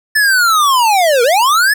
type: linear two-way sweep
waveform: square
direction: down then up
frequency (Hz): 1760 to 455.9 to 1760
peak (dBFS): -9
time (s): 0.15-1.74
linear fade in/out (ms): 10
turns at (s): 1.23
effects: none